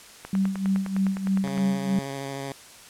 click train, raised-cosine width 0.5 ms, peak -20 dBFS, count 14, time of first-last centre 0.25-1.578 s, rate 9.79 Hz
sine tone with tremolo, 192.9 Hz, G3, 28 cents flat, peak -19 dBFS, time 0.33-1.99 s, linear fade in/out 2 ms, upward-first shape sine, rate 3.2 Hz, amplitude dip 70%
10% pulse tone with vibrato, 137.4 Hz, C#3, 15 cents flat, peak -23 dBFS, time 1.44-2.52 s, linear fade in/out 0 ms, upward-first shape sine, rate 13 Hz, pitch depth 16 cents each way
effects white hiss -47 dBFS RMS until 2.89 s + low-pass 10000 Hz 12 dB/octave

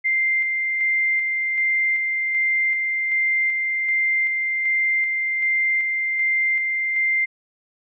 sine tone with tremolo, 2093 Hz, C7, in tune, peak -17 dBFS, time 0.04-7.26 s, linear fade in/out 20 ms, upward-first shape square, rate 1.3 Hz, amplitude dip 30%, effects none

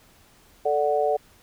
sine chord, D major, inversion second, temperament equal, 440 / 587.3 / 740 Hz, A4 / D5 / F#5, 0 / 0 / 0 cents, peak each -24 dBFS, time 0.65-1.17 s, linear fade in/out 10 ms, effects pink hiss -56 dBFS RMS until 1.42 s

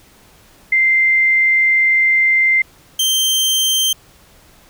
sine / sawtooth tone pair in turn, 2087 / 3140 Hz, C7 / G7, -5 / +2 cents, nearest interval perfect fifth, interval 707 cents, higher second, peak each -10 dBFS, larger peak neither, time 0.72-2.62 / 2.99-3.93 s, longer first, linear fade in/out 5 ms, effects pink hiss -48 dBFS RMS until 4.69 s

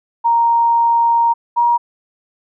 sine tone pair in turn, 932.3 / 948.6 Hz, A#5 / A#5, 0 / +30 cents, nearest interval unison, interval 30 cents, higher second, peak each -10 dBFS, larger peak neither, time 0.24-1.34 / 1.56-1.78 s, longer first, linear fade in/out 20 ms, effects none

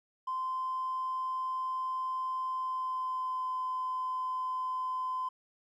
triangle tone with pitch glide, 1035 to 1024.9 Hz, C6 to C6, -19 to -36 cents, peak -28 dBFS, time 0.27-5.29 s, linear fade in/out 10 ms, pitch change -17 cents, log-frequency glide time 2.48-3.53 s, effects tanh soft clip ceiling -29 dBFS

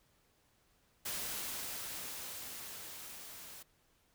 white noise with level ramp, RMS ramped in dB -39 to -51 dBFS, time 1.05-3.63 s, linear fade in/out 10 ms, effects pink hiss -72 dBFS RMS until 4.14 s

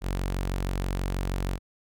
sawtooth tone, 46.25 Hz, F#1, in tune, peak -23 dBFS, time 0.01-1.59 s, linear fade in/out 50 ms, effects none

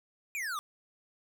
square exponential sweep, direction down, 2489 to 1148 Hz, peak -34 dBFS, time 0.35-0.59 s, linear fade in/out 0 ms, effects none

